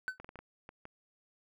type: tone with exponential decay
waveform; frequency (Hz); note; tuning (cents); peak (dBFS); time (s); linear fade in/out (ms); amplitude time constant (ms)
triangle; 1516; F#6; +42; -27; 0.08-0.18; 0; 20
type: clicks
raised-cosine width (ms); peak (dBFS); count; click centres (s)
0.5; -32; 7; 0.2 / 0.245 / 0.291 / 0.357 / 0.39 / 0.691 / 0.854
effects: none